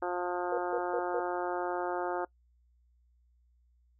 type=harmonic tone; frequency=177.8 Hz; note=F3; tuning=31 cents sharp; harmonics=2 / 3 / 4 / 5 / 6 / 7 / 8 / 9; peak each=-35 / -38 / -37 / -38 / -46 / -42 / -44 / -49 dBFS; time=0.02-2.25 s; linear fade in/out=5 ms
type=tone bursts; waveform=sine; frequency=486.3 Hz; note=B4; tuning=27 cents flat; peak=-30 dBFS; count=4; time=0.52-1.198 s; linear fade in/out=2 ms; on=57 ms; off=150 ms
effects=noise-tail reverb RT60 0.1 s tail -23 dB re dry + added 60 Hz sine -64 dBFS peak until 3.99 s